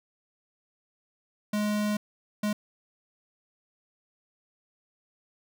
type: tone bursts at uneven times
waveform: square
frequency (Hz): 209.4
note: G#3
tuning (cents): +15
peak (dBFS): -26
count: 2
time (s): 1.53-1.97 / 2.43-2.53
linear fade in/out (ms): 5
effects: none